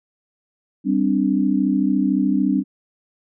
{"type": "chord", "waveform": "sine", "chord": "G suspended fourth", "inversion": "none", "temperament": "equal with one note detuned", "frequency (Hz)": [196, 260, 293.7], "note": ["G3", "C4", "D4"], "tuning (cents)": [0, -11, 0], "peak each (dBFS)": -20, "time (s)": [0.84, 2.64], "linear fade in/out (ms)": 50, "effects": []}